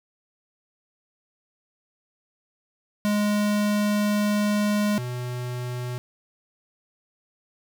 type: tone pair in turn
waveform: square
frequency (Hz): 207.7 / 123.8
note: G#3 / B2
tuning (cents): 0 / +5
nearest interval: major sixth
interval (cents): 895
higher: first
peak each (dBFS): -21 / -29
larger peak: first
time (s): 3.05-4.98 / 4.98-5.98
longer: first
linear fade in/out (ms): 0
effects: none